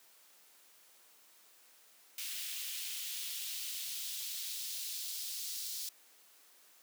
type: noise with high-pass filter sweep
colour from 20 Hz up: white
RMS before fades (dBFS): -41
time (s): 2.18-5.89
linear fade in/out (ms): 2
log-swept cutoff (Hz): 2700 to 4400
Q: 1.7
effects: white hiss -63 dBFS RMS until 6.82 s + high-pass 300 Hz 12 dB/octave